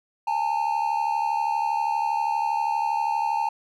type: tone pair together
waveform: triangle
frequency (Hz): 827.5 / 900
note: G#5 / A5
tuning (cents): -6 / +39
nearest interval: minor second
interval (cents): 145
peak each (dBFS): -24 / -22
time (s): 0.27-3.49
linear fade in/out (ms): 5
effects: none